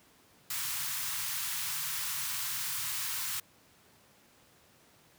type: band-stop noise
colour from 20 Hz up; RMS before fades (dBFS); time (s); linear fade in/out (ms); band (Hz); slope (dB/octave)
white; -35; 0.5-3.4; 5; 160 to 910; 48
effects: pink hiss -62 dBFS RMS until 5.18 s + high-pass 100 Hz 12 dB/octave